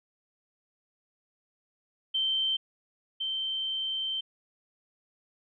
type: tone pair in turn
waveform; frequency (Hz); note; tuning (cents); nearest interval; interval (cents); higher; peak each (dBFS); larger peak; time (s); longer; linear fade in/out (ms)
sine; 3115 / 3115; G7 / G7; -12 / -12; unison; 0; neither; -25 / -29; first; 2.14-2.57 / 3.2-4.21; second; 10
effects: none